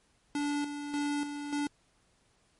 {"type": "tone with tremolo", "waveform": "square", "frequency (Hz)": 290, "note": "D4", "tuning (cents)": -22, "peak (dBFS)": -30, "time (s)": [0.35, 1.67], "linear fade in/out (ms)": 2, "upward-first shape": "square", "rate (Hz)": 1.7, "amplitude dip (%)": 55, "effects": ["pink hiss -69 dBFS RMS until 2.59 s", "MP3 48 kbps"]}